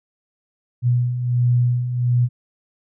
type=beating tone pair; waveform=sine; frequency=121.3 / 122.7 Hz; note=B2 / B2; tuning=-31 / -11 cents; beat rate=1.4 Hz; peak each=-23 / -16 dBFS; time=0.82-2.29 s; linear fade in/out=50 ms; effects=none